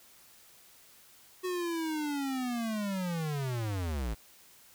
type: linear sweep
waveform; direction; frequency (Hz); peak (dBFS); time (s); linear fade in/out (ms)
square; down; 370 to 50.8; -32; 1.43-4.15; 20
effects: white hiss -58 dBFS RMS until 4.74 s